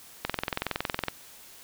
click train, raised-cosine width 0.3 ms, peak -11 dBFS, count 19, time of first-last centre 0.25-1.083 s, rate 21.6 Hz, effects white hiss -50 dBFS RMS until 1.63 s

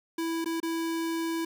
square tone with dropouts, 329.6 Hz, E4, in tune, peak -29 dBFS, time 0.18-1.45 s, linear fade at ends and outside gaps 5 ms, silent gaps 0.445-0.458 / 0.602-0.629 s, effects 10-bit

